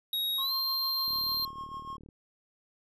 square tone with pitch glide, 3784 to 4174 Hz, A#7 to C8, +25 to -5 cents, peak -29 dBFS, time 0.13-1.45 s, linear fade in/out 2 ms, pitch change +170 cents, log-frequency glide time 0.4-0.52 s
triangle tone with tremolo, 1078 Hz, C#6, 49 cents flat, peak -34 dBFS, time 0.38-1.97 s, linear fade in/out 5 ms, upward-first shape sine, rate 6.7 Hz, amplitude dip 60%
click train, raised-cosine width 3 ms, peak -38 dBFS, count 39, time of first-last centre 1.08-2.088 s, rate 37.7 Hz
effects none

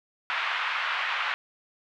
pink band-pass noise, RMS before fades -29 dBFS, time 0.3-1.34 s, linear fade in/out 0 ms, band 1000 to 3000 Hz, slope 24 dB/octave, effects none

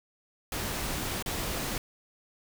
pink noise with dropouts, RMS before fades -33 dBFS, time 0.52-1.78 s, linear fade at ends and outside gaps 2 ms, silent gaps 1.225-1.26 s, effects none

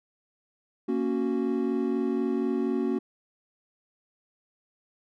triangle chord, F# major, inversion first, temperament equal, 233.1 / 277.2 / 370 Hz, A#3 / C#4 / F#4, 0 / 0 / 0 cents, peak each -27 dBFS, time 0.88-2.99 s, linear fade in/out 10 ms, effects none

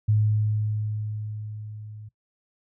sine tone with level ramp, 106.7 Hz, G#2, 47 cents sharp, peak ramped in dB -17 to -39 dBFS, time 0.08-2.09 s, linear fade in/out 10 ms, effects noise-tail reverb RT60 0.1 s tail -18 dB re dry

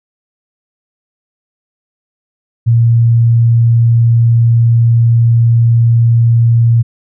sine tone, 116.54 Hz, A#2, in tune, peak -5 dBFS, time 2.66-6.83 s, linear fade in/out 20 ms, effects none

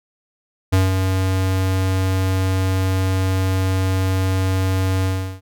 square tone with ADSR envelope, 94.4 Hz, F#2, 35 cents sharp, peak -12 dBFS, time 0.72-5.41 s, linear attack 16 ms, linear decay 170 ms, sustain -5 dB, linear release 360 ms, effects none

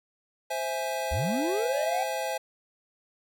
square chord, C augmented, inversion none, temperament equal, 523.3 / 659.3 / 830.6 Hz, C5 / E5 / G#5, 0 / 0 / 0 cents, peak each -34 dBFS, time 0.5-2.38 s, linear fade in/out 10 ms
triangle linear sweep, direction up, 55.6 to 784 Hz, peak -25 dBFS, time 1.11-2.04 s, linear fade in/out 10 ms
effects none

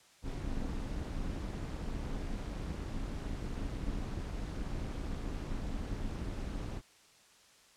brown noise with amplitude modulation, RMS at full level -35 dBFS, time 0.22-6.82 s, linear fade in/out 50 ms, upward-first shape sine, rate 243 Hz, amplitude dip 65%, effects white hiss -62 dBFS RMS until 7.76 s + low-pass 8000 Hz 12 dB/octave

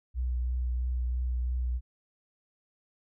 sine tone with vibrato, 61.74 Hz, B1, in tune, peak -27 dBFS, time 0.14-1.81 s, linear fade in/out 50 ms, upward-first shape triangle, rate 3 Hz, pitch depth 22 cents each way, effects none

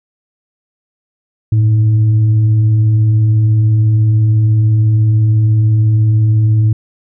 sine tone with frequency modulation, 110 Hz, A2, in tune, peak -7 dBFS, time 1.52-6.73 s, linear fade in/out 5 ms, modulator 206 Hz, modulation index 0.21, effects none

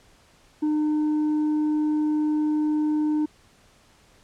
sine tone with tanh clipping, 303.7 Hz, D#4, 42 cents flat, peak -21 dBFS, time 0.62-3.26 s, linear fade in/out 10 ms, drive 3 dB, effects pink hiss -57 dBFS RMS until 4.23 s + low-pass 9000 Hz 12 dB/octave

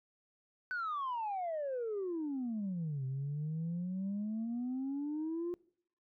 sine exponential two-way sweep, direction down then up, 1522 to 130 to 354.9 Hz, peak -33 dBFS, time 0.71-5.54 s, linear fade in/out 0 ms, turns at 3.05 s, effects noise-tail reverb RT60 0.6 s tail -23 dB re dry + tanh soft clip ceiling -32 dBFS

